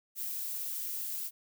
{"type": "noise", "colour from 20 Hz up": "violet", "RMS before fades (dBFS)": -37, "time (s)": [0.15, 1.31], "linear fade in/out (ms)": 50, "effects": []}